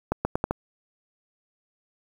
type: accelerating click train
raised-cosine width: 1 ms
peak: -9 dBFS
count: 5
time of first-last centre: 0.12-0.51 s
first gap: 130 ms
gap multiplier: 0.81
effects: 7-bit